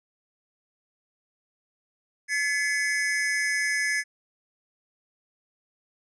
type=tone cluster; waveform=square; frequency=1715 / 2026 / 2214 Hz; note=A6 / B6 / C#7; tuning=-45 / +44 / -3 cents; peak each=-27 / -29 / -33 dBFS; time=2.28-4.04 s; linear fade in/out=50 ms; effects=resampled to 24000 Hz